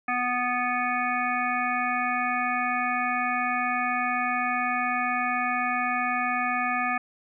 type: harmonic tone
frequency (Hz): 246.9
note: B3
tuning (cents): 0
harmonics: 1 / 3 / 5 / 7 / 9 / 10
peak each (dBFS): -34 / -29 / -29 / -31 / -32 / -34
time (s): 0.08-6.98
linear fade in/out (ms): 5
effects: none